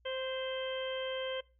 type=harmonic tone with a mistuned harmonic; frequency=523.3 Hz; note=C5; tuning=in tune; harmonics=1 / 2 / 3 / 4 / 5 / 6; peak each=-36 / -47 / -46 / -47 / -50 / -42 dBFS; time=0.05-1.41 s; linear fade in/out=10 ms; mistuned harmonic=4; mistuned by=-25 cents; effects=noise-tail reverb RT60 0.3 s tail -21 dB re dry + added 60 Hz sine -65 dBFS peak until 1.59 s